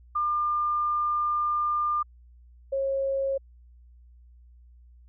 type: tone pair in turn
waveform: sine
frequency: 1200 / 543.4 Hz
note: D6 / C#5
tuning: +37 / -35 cents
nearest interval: octave + major second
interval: 1372 cents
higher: first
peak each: -23 / -24 dBFS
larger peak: first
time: 0.15-2.03 / 2.72-3.38 s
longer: first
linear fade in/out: 10 ms
effects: added 60 Hz sine -50 dBFS peak until 5.08 s